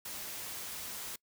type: noise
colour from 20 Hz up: white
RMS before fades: -42 dBFS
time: 0.05-1.16 s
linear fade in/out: 5 ms
effects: noise-tail reverb RT60 0.1 s tail -24 dB re dry